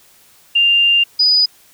sine tone pair in turn, 2794 / 4959 Hz, F7 / D#8, 0 / -7 cents, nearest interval minor seventh, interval 993 cents, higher second, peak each -9 dBFS, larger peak neither, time 0.55-1.04 / 1.19-1.46 s, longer first, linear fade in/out 10 ms, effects white hiss -49 dBFS RMS until 1.73 s

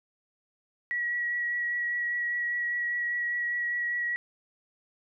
sine tone with vibrato, 1922 Hz, B6, 48 cents flat, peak -27 dBFS, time 0.91-4.16 s, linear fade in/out 0 ms, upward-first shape sine, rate 5 Hz, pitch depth 12 cents each way, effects none

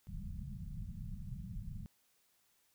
pink low-pass noise, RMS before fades -44 dBFS, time 0.07-1.86 s, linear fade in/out 0 ms, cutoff 210 Hz, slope 96 dB/octave, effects white hiss -74 dBFS RMS until 2.74 s

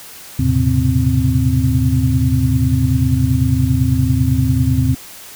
sine tone cluster, 79.1 / 107.1 / 124.6 / 134.8 / 260 Hz, D#2 / A2 / B2 / C#3 / C4, +29 / -46 / +16 / -48 / -11 cents, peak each -18 dBFS, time 0.39-4.95 s, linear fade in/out 5 ms, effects white hiss -36 dBFS RMS until 5.35 s

